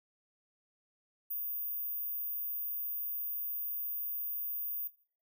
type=tone; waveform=sine; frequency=14917 Hz; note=A#9; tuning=in tune; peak=-34 dBFS; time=1.3-4.88 s; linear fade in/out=10 ms; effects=noise-tail reverb RT60 0.5 s tail -19 dB re dry